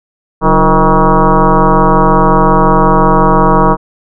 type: tone with frequency modulation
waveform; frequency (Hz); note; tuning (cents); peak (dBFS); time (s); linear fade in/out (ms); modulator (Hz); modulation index
sine; 466.2; A#4; 0; -4; 0.41-3.77; 50; 163; 4.5
effects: none